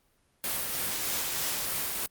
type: noise with tremolo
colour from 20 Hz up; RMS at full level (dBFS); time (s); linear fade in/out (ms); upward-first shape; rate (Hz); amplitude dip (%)
white; -30; 0.44-2.06; 0; triangle; 3.2; 30
effects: pink hiss -69 dBFS RMS until 2.1 s + Opus 32 kbps